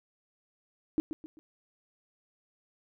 sine tone with echo, 311.1 Hz, D#4, in tune, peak -23 dBFS, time 0.98-1 s, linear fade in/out 0 ms, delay 130 ms, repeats 3, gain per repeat -9 dB, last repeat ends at 1.39 s, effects none

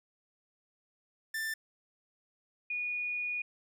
45% pulse / sine tone pair in turn, 1777 / 2454 Hz, A6 / D#7, +17 / -25 cents, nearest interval tritone, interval 558 cents, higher second, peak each -33 / -32 dBFS, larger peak second, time 1.34-1.54 / 2.7-3.42 s, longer second, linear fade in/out 5 ms, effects none

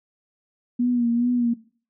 sine tone with vibrato, 240.1 Hz, B3, 49 cents flat, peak -18 dBFS, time 0.79-1.54 s, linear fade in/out 10 ms, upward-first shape sine, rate 2.4 Hz, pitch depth 46 cents each way, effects noise-tail reverb RT60 0.4 s tail -17 dB re dry

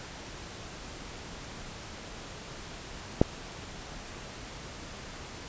click, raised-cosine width 2 ms, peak -5 dBFS, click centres 3.215 s, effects pink hiss -43 dBFS RMS until 5.48 s + resampled to 16000 Hz

